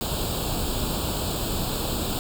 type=noise with comb filter; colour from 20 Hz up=pink; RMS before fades=-27 dBFS; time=0.01-2.19 s; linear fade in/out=0 ms; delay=0.25 ms; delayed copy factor=+0.85; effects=none